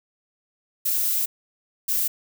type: noise bursts at uneven times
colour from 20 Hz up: violet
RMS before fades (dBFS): -23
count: 2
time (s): 0.85-1.26 / 1.88-2.08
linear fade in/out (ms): 10
effects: none